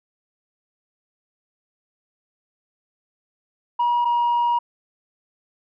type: tone pair in turn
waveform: sine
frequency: 959 / 953.8 Hz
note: A#5 / A#5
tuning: +49 / +39 cents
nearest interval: unison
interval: 10 cents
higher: first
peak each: -15 dBFS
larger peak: neither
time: 3.79-4.05 / 4.05-4.59 s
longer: second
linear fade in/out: 10 ms
effects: tanh soft clip ceiling -15 dBFS